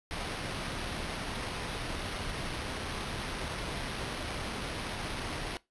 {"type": "noise with sample-and-hold", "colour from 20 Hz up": "pink", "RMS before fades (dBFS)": -37, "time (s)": [0.11, 5.57], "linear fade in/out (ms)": 0, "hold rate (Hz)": 7350, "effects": ["noise-tail reverb RT60 0.2 s tail -20 dB re dry", "resampled to 24000 Hz"]}